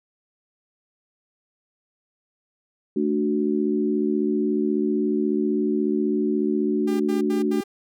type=chord; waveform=sine; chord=D major; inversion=second; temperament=equal with one note detuned; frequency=219.1 / 293.7 / 370 Hz; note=A3 / D4 / F#4; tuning=-7 / 0 / 0 cents; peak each=-24 dBFS; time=2.96-7.61 s; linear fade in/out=5 ms
type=tone bursts; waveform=sawtooth; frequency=399.5 Hz; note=G4; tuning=33 cents sharp; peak=-28 dBFS; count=4; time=6.87-7.639 s; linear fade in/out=10 ms; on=130 ms; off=83 ms
effects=none